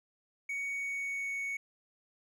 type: tone with pitch glide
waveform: triangle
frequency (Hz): 2237 to 2223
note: C#7 to C#7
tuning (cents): +15 to +4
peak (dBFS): -32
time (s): 0.49-1.57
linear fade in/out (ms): 5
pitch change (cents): -11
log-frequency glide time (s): 0.71-1.32
effects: none